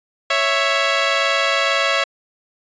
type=tone pair together; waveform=10% pulse; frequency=554.4 / 660.9 Hz; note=C#5 / E5; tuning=0 / +4 cents; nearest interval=minor third; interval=304 cents; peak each=-10 dBFS; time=0.3-2.04 s; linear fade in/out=5 ms; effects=resampled to 16000 Hz